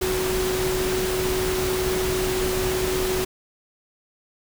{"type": "tone in noise", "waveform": "sine", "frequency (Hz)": 371.8, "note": "F#4", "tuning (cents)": 8, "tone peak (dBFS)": -23, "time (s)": [0.01, 3.25], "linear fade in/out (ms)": 10, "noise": "pink", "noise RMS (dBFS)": -27, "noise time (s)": [0.01, 3.25], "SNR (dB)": 1, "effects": []}